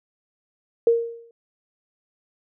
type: tone with exponential decay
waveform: sine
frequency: 464.7 Hz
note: A#4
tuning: 5 cents flat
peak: -11 dBFS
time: 0.87-1.31 s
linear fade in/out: 2 ms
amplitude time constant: 95 ms
effects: none